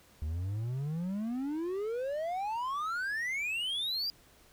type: exponential sweep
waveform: triangle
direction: up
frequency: 73.42 to 4860 Hz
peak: -30 dBFS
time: 0.22-4.1 s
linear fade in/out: 0 ms
effects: pink hiss -61 dBFS RMS until 4.52 s